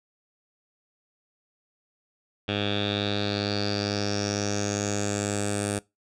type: tone with low-pass filter sweep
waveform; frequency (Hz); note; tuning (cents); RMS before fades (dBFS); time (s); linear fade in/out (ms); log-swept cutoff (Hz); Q
10% pulse; 102.2; G#2; -27; -28; 2.48-5.79; 5; 3200 to 9000; 7
effects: noise-tail reverb RT60 0.2 s tail -21 dB re dry